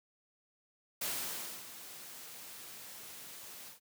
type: noise with ADSR envelope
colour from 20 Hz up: white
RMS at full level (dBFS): -36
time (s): 1.01-3.8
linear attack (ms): 8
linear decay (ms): 610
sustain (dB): -13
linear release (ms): 120
effects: high-pass 100 Hz 12 dB/octave